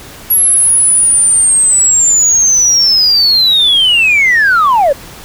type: linear sweep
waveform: sine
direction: down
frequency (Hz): 11390 to 523.3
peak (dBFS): -4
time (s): 0.3-4.93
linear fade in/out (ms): 10
effects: tanh soft clip ceiling -3 dBFS + pink hiss -32 dBFS RMS until 5.24 s